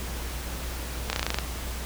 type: slowing click train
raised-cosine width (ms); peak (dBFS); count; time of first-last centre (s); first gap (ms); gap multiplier
0.2; -8; 9; 1.1-1.386; 30; 1.05
effects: added 60 Hz sine -33 dBFS peak until 1.85 s + pink hiss -37 dBFS RMS until 1.85 s